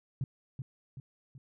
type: tone with echo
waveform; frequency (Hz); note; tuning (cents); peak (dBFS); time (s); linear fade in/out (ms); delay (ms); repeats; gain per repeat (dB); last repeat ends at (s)
sine; 131.3; C3; +6; -29; 0.21-0.24; 2; 380; 3; -6; 1.38
effects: none